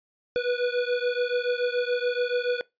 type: beating tone pair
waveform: square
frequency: 487.5 / 494.5 Hz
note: B4 / B4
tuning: -23 / +2 cents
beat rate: 7 Hz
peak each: -27 / -28 dBFS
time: 0.36-2.61 s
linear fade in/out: 0 ms
effects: noise-tail reverb RT60 0.2 s tail -22 dB re dry + resampled to 11025 Hz